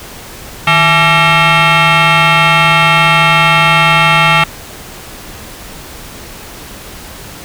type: tone with frequency modulation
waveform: sine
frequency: 662 Hz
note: E5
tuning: 7 cents sharp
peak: -3 dBFS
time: 0.67-4.44 s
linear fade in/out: 5 ms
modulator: 505 Hz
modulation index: 5
effects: tanh soft clip ceiling -4 dBFS + pink hiss -30 dBFS RMS until 7.44 s